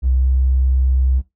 triangle tone with pitch glide, 64.1 to 64.92 Hz, C2 to C2, -35 to -13 cents, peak -8 dBFS, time 0.02-1.22 s, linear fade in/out 50 ms, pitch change +22 cents, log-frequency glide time 0.16-0.25 s, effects noise-tail reverb RT60 0.2 s tail -20 dB re dry + tanh soft clip ceiling -10 dBFS

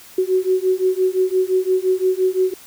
sine beating tone pair, 370 / 375.8 Hz, F#4 / F#4, 0 / +27 cents, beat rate 5.8 Hz, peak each -18 dBFS, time 0.18-2.54 s, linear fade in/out 5 ms, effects white hiss -43 dBFS RMS until 2.66 s

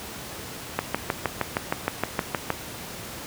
click train, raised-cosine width 0.5 ms, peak -7 dBFS, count 12, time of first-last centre 0.79-2.503 s, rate 6.42 Hz, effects pink hiss -37 dBFS RMS until 3.26 s + high-pass 80 Hz 12 dB/octave

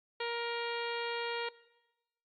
harmonic tone, 470 Hz, A#4, 14 cents sharp, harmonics 1 / 2 / 3 / 4 / 5 / 6 / 7 / 8 / 9, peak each -37 / -40 / -44 / -44 / -45 / -46 / -47 / -50 / -47 dBFS, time 0.2-1.49 s, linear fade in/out 5 ms, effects noise-tail reverb RT60 1.0 s tail -20 dB re dry + AAC 64 kbps

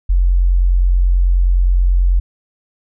sine tone, 44.71 Hz, F1, 41 cents sharp, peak -9 dBFS, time 0.09-2.2 s, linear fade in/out 10 ms, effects none

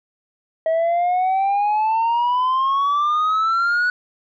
sine exponential sweep, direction up, 640 to 1480 Hz, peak -13 dBFS, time 0.66-3.9 s, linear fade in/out 2 ms, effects tanh soft clip ceiling -15 dBFS

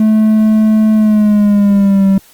triangle tone with pitch glide, 216.9 to 194.36 Hz, A3 to G3, -25 to -15 cents, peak -4 dBFS, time 0-2.18 s, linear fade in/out 2 ms, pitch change -190 cents, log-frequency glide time 0.94-2.07 s, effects white hiss -44 dBFS RMS until 2.33 s + Opus 32 kbps

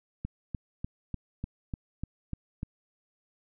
click train, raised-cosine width 5 ms, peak -21 dBFS, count 9, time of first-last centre 0.25-2.631 s, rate 3.36 Hz, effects none

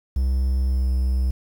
triangle tone with pitch glide, 64.9 to 64.08 Hz, C2 to C2, -13 to -35 cents, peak -16 dBFS, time 0.16-1.31 s, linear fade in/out 5 ms, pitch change -22 cents, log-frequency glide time 0.67-0.88 s, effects 8-bit

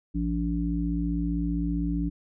harmonic tone, 57.7 Hz, A#1, 17 cents flat, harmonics 1 / 3 / 5, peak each -29 / -29 / -29 dBFS, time 0.14-2.1 s, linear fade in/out 20 ms, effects none

